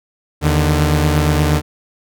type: tone pair together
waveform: sawtooth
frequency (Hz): 78.8 / 149.12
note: D#2 / D3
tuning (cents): +23 / +27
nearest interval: major seventh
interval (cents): 1104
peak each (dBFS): -11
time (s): 0.41-1.62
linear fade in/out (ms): 50
effects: none